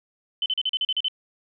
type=tone bursts; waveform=sine; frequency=3048 Hz; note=G7; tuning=49 cents flat; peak=-21 dBFS; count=9; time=0.42-1.083 s; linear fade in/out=2 ms; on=39 ms; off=39 ms; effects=none